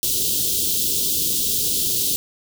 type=band-stop noise; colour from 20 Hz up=white; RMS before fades=-21 dBFS; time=0.03-2.16 s; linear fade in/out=0 ms; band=480 to 3100 Hz; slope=48 dB/octave; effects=none